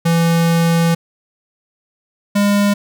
square tone pair in turn, 167.3 / 203.2 Hz, E3 / G#3, +26 / -38 cents, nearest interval minor third, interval 336 cents, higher second, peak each -12 dBFS, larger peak neither, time 0.05-0.95 / 2.35-2.74 s, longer first, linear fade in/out 10 ms, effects none

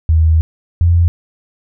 sine tone pair in turn, 80 / 85.54 Hz, D#2 / F2, +49 / -35 cents, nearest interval minor second, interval 116 cents, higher second, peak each -7 dBFS, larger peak neither, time 0.09-0.41 / 0.81-1.08 s, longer first, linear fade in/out 0 ms, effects none

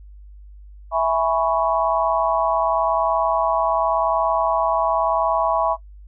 sine chord, C# minor seventh, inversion first, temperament equal, 659.3 / 830.6 / 987.8 / 1108.7 Hz, E5 / G#5 / B5 / C#6, 0 / 0 / 0 / 0 cents, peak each -20 / -24 / -23 / -23 dBFS, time 0.91-5.77 s, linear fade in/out 50 ms, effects noise-tail reverb RT60 0.1 s tail -20 dB re dry + added 50 Hz sine -39 dBFS peak until 6.07 s

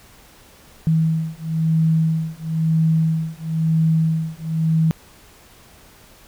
sine beating tone pair, 160.2 / 161.2 Hz, E3 / E3, -49 / -38 cents, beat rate 1 Hz, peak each -19 dBFS, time 0.87-4.91 s, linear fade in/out 0 ms, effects pink hiss -48 dBFS RMS until 6.27 s

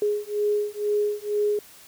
sine beating tone pair, 415.3 / 417.4 Hz, G#4 / G#4, 0 / +9 cents, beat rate 2.1 Hz, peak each -25 dBFS, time 0.02-1.59 s, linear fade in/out 2 ms, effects white hiss -49 dBFS RMS until 1.87 s

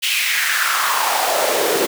pink noise with high-pass filter sweep, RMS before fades -18 dBFS, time 0.02-1.87 s, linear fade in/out 20 ms, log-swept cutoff 2900 to 360 Hz, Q 3.6, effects none

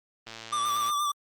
click train, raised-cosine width 0.2 ms, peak -23 dBFS, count 72, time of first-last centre 0.27-0.898 s, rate 113 Hz
square tone with vibrato, 1174.7 Hz, D6, in tune, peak -26 dBFS, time 0.52-1.12 s, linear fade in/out 10 ms, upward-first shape sine, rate 8.4 Hz, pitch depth 37 cents each way
effects Opus 24 kbps

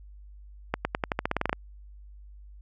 accelerating click train, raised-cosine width 0.5 ms, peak -10 dBFS, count 13, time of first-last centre 0.74-1.529 s, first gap 110 ms, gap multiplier 0.9, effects added 50 Hz sine -45 dBFS peak until 2.61 s

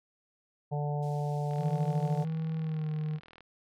harmonic tone, 146.83 Hz, D3, in tune, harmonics 1 / 3 / 4 / 5 / 6, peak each -30 / -40 / -41 / -39 / -44 dBFS, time 0.71-2.25 s, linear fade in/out 20 ms
violet noise, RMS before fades -45 dBFS, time 1.02-2.25 s, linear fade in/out 10 ms
click train, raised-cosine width 0.3 ms, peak -35 dBFS, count 78, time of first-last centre 1.51-3.407 s, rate 40.6 Hz
triangle tone with pitch glide, 160 to 153.57 Hz, D#3 to D#3, +49 to -22 cents, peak -28 dBFS, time 1.57-3.2 s, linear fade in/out 50 ms, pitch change -71 cents, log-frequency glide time 2.58-2.88 s
effects low-pass 5000 Hz 12 dB/octave

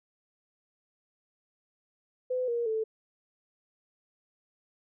sine tone with pitch steps, 506 / 472.1 / 440.5 Hz, B4 / A#4 / A4, +42 / +22 / +2 cents, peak -27 dBFS, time 2.3-2.84 s, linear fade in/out 10 ms, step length 180 ms, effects none

